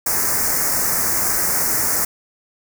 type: band-stop noise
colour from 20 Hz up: white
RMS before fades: -19 dBFS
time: 0.06-2.05 s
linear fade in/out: 5 ms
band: 2100 to 5200 Hz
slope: 48 dB/octave
effects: none